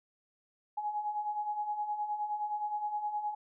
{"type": "beating tone pair", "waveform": "sine", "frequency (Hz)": [830.6, 840.2], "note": ["G#5", "G#5"], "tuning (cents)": [0, 20], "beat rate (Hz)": 9.6, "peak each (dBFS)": [-40, -33], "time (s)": [0.77, 3.35], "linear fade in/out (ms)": 10, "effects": []}